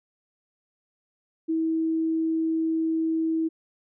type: tone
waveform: sine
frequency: 323 Hz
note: E4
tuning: 35 cents flat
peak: -22 dBFS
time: 1.48-3.49 s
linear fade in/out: 20 ms
effects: none